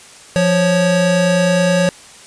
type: tone pair together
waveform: square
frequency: 174.93 / 554.4 Hz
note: F3 / C#5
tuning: +3 / 0 cents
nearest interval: octave + minor sixth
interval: 1997 cents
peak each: -15 dBFS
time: 0.36-1.89 s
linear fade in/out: 0 ms
effects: white hiss -40 dBFS RMS until 2.26 s + resampled to 22050 Hz